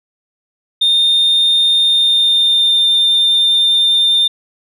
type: tone with pitch glide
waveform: sine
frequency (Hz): 3641 to 3605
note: A#7 to A7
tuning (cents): -41 to +41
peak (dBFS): -7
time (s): 0.81-4.28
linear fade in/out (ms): 10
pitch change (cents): -18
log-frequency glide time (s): 1.83-2.84
effects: tanh soft clip ceiling -7 dBFS